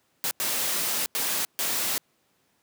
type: noise bursts at uneven times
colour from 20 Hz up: white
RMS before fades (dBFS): -27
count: 4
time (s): 0.24-0.31 / 0.4-1.06 / 1.15-1.45 / 1.59-1.98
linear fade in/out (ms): 0
effects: pink hiss -68 dBFS RMS until 2.62 s + high-pass 150 Hz 12 dB/octave